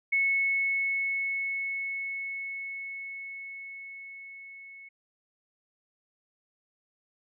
sine tone with level ramp, 2200 Hz, C#7, 14 cents flat, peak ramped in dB -22 to -45 dBFS, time 0.12-4.89 s, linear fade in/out 10 ms, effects none

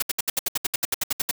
white noise bursts, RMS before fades -23 dBFS, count 15, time 0-1.312 s, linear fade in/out 5 ms, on 24 ms, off 68 ms, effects none

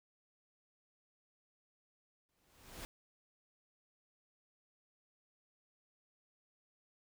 pink noise with exponential growth, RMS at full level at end -45 dBFS, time 2.29-2.85 s, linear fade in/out 0 ms, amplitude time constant 120 ms, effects none

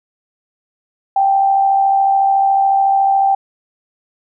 sine tone with amplitude modulation, 784 Hz, G5, in tune, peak -8 dBFS, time 1.16-3.35 s, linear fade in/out 5 ms, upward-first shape sine, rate 73.9 Hz, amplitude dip 40%, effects none

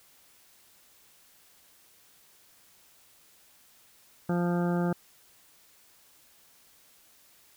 harmonic tone, 174.61 Hz, F3, in tune, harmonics 1 / 2 / 3 / 4 / 5 / 7 / 8 / 9, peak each -26 / -32 / -36 / -38 / -40 / -43 / -44 / -45 dBFS, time 4.29-4.93 s, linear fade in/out 5 ms, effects white hiss -60 dBFS RMS until 7.56 s

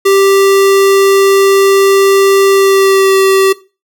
square tone with pitch glide, 392 to 385.9 Hz, G4 to G4, 0 to -27 cents, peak -6 dBFS, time 0.05-3.53 s, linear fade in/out 10 ms, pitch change -27 cents, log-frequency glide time 2.49-3.17 s, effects noise-tail reverb RT60 0.3 s tail -18 dB re dry

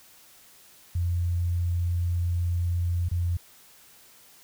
sine tone with dropouts, 87 Hz, F2, 6 cents flat, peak -23 dBFS, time 0.95-3.37 s, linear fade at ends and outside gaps 5 ms, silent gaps 3.087-3.113 s, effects white hiss -54 dBFS RMS until 4.43 s

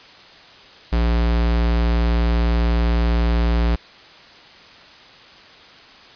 square tone, 58 Hz, A#1, 8 cents flat, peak -16 dBFS, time 0.92-3.76 s, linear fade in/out 10 ms, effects white hiss -44 dBFS RMS until 6.15 s + resampled to 11025 Hz

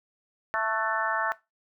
harmonic tone with a mistuned harmonic, 221.3 Hz, A3, 10 cents sharp, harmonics 3 / 4 / 5 / 6 / 7 / 8, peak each -32 / -32 / -32 / -32 / -32 / -32 dBFS, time 0.54-1.32 s, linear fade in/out 0 ms, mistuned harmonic 7, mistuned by -53 cents, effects noise-tail reverb RT60 0.2 s tail -17 dB re dry

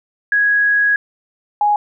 sine tone pair in turn, 1661.2 / 830.6 Hz, G#6 / G#5, 0 / 0 cents, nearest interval octave, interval 1200 cents, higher first, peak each -11 dBFS, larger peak neither, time 0.32-0.96 / 1.61-1.76 s, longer first, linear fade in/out 2 ms, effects none

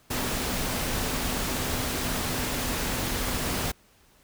sine tone in noise, 251.5 Hz, B3, 32 cents sharp, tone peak -38 dBFS, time 0.1-3.72 s, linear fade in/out 10 ms, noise pink, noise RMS -29 dBFS, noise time 0.1-3.72 s, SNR -12 dB, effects pink hiss -60 dBFS RMS until 4.23 s

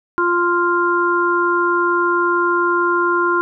harmonic tone, 348.9 Hz, F4, 2 cents flat, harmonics 1 / 3 / 4, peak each -18 / -18 / -18 dBFS, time 0.18-3.41 s, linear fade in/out 0 ms, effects none

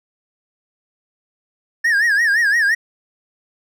triangle tone with vibrato, 1744 Hz, A6, 16 cents flat, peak -11 dBFS, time 1.84-2.75 s, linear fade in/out 10 ms, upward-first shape sine, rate 5.8 Hz, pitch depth 150 cents each way, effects none

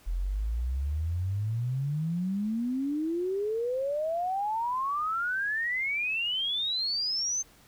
sine exponential sweep, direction up, 41.2 to 6340 Hz, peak -27 dBFS, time 0.06-7.43 s, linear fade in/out 20 ms, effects pink hiss -58 dBFS RMS until 7.67 s

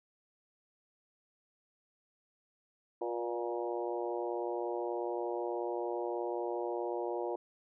harmonic tone with a mistuned harmonic, 118.4 Hz, A#2, 27 cents sharp, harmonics 3 / 4 / 5 / 6 / 7 / 8, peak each -37 / -39 / -41 / -43 / -44 / -45 dBFS, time 3.01-7.36 s, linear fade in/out 5 ms, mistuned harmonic 4, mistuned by +25 cents, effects none

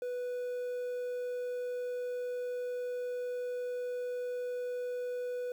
triangle tone with quantisation, 493.9 Hz, B4, in tune, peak -32 dBFS, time 0.02-5.52 s, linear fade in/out 2 ms, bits 10, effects none

